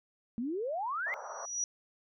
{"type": "exponential sweep", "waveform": "sine", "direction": "up", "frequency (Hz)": [220, 2141], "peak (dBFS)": -32, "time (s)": [0.38, 1.14], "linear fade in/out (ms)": 0}
{"type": "band-pass noise", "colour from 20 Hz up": "pink", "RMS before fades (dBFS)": -43, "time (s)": [1.06, 1.46], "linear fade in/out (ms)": 10, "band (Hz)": [550, 1400], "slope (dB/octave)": 48}
{"type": "tone with exponential growth", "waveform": "sine", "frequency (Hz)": 5820, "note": "F#8", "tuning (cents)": -29, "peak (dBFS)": -28, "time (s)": [1.08, 1.64], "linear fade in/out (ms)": 1, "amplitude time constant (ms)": 120}
{"effects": []}